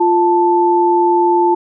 sine tone pair together, 349.2 / 880 Hz, F4 / A5, 0 / 0 cents, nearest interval octave + major third, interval 1600 cents, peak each -12 dBFS, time 0-1.55 s, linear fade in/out 10 ms, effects none

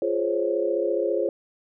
sine chord, Db major seventh, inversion first, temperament just, 346.5 / 415.8 / 519.7 / 554.4 Hz, F4 / Ab4 / C5 / Db5, -14 / +2 / -12 / 0 cents, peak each -27 dBFS, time 0.02-1.29 s, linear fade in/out 2 ms, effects none

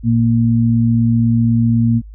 sine tone pair together, 116 / 232 Hz, A#2 / A#3, -8 / -8 cents, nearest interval octave, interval 1200 cents, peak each -13 dBFS, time 0.03-2.02 s, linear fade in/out 50 ms, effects added 52 Hz sine -32 dBFS peak until 2.14 s

